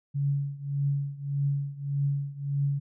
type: tone with tremolo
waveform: sine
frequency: 141 Hz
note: C#3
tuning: 30 cents sharp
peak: -22 dBFS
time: 0.14-2.8 s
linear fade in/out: 20 ms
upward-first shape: triangle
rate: 1.7 Hz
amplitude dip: 90%
effects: none